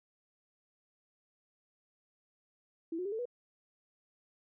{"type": "tone with pitch steps", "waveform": "sine", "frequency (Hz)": [329.6, 363.6, 401.1, 442.5, 488.2], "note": ["E4", "F#4", "G4", "A4", "B4"], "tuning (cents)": [0, -30, 40, 10, -20], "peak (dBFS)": -34, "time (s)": [2.92, 3.255], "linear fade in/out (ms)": 5, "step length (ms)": 67, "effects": []}